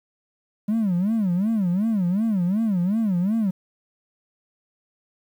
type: tone with vibrato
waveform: triangle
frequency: 199 Hz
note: G3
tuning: 26 cents sharp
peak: -16 dBFS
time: 0.68-3.51 s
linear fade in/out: 10 ms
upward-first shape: sine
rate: 2.7 Hz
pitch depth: 240 cents each way
effects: tanh soft clip ceiling -14 dBFS + 9-bit